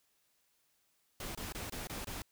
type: noise bursts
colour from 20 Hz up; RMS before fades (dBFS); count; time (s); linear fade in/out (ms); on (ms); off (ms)
pink; -42; 6; 1.2-2.22; 2; 150; 24
effects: white hiss -75 dBFS RMS until 2.31 s